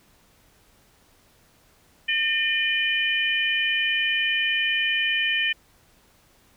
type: harmonic tone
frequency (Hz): 605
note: D#5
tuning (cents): -49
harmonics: 3 / 4 / 5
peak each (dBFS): -25 / -25 / -25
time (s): 2.08-5.53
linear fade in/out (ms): 10
effects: pink hiss -59 dBFS RMS until 6.56 s